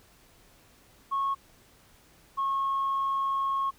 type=tone pair in turn; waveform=sine; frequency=1097 / 1090.1 Hz; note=C#6 / C#6; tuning=-18 / -29 cents; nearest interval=unison; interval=11 cents; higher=first; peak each=-24 dBFS; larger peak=neither; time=1.11-1.35 / 2.37-3.71 s; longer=second; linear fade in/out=20 ms; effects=tanh soft clip ceiling -22 dBFS + pink hiss -59 dBFS RMS until 3.78 s